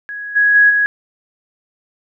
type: tone with level steps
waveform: sine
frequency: 1665 Hz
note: G#6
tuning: 4 cents sharp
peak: -24 / -9 / -6 / -11 dBFS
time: 0.09-0.86 s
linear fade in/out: 0 ms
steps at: 0.35 / 0.54 / 0.69 s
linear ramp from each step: 20 ms
effects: none